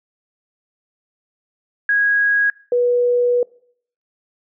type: tone pair in turn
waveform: sine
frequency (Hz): 1650 / 487.3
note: G#6 / B4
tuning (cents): -12 / -23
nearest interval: octave + major sixth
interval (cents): 2111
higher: first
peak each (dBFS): -13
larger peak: neither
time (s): 1.89-2.5 / 2.72-3.43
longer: second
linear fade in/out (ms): 2
effects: noise-tail reverb RT60 0.6 s tail -23 dB re dry